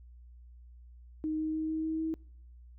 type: tone with pitch steps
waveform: sine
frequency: 311.1 / 312.9 / 314.7 / 316.5 / 318.4 / 320.2 Hz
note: D#4 / D#4 / D#4 / D#4 / D#4 / D#4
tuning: 0 / +10 / +20 / +30 / +40 / +50 cents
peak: -30 dBFS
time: 1.24-2.14 s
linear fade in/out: 0 ms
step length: 150 ms
effects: noise-tail reverb RT60 0.7 s tail -26 dB re dry + added 60 Hz sine -50 dBFS peak until 2.78 s